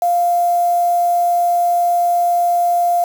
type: tone with quantisation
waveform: sine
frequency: 699 Hz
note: F5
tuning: 1 cent sharp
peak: -12 dBFS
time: 0.02-3.04 s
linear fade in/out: 2 ms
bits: 5
effects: none